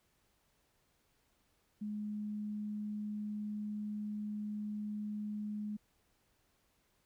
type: tone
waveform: sine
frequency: 209.8 Hz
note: G#3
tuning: 18 cents sharp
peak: -37 dBFS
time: 1.81-5.77 s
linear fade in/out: 10 ms
effects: pink hiss -75 dBFS RMS until 7.05 s